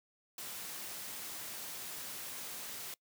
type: noise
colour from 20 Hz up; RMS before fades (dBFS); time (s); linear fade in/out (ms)
white; -44; 0.38-2.94; 2
effects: noise-tail reverb RT60 0.1 s tail -24 dB re dry + high-pass 100 Hz 12 dB/octave